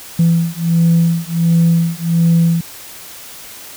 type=beating tone pair; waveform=sine; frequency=166.7 / 168.1 Hz; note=E3 / E3; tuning=+20 / +34 cents; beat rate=1.4 Hz; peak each=-12 dBFS; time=0.19-2.61 s; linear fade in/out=5 ms; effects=tanh soft clip ceiling -5 dBFS + white hiss -34 dBFS RMS until 3.76 s